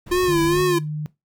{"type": "noise", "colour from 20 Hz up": "brown", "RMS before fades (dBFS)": -35, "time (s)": [0.06, 0.63], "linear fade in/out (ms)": 10}
{"type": "tone with vibrato", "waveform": "square", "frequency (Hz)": 349.2, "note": "F4", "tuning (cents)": 0, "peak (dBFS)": -17, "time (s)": [0.11, 0.79], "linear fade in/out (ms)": 10, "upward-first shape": "sine", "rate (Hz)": 2.4, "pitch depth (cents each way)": 84}
{"type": "tone", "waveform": "sine", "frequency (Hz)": 151.7, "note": "D#3", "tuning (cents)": -44, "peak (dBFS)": -24, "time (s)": [0.28, 1.06], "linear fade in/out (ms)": 0}
{"effects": ["noise-tail reverb RT60 0.2 s tail -19 dB re dry"]}